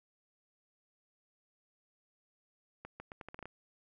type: accelerating click train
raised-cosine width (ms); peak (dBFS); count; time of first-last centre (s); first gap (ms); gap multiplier
0.5; -30; 9; 2.85-3.456; 150; 0.79
effects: none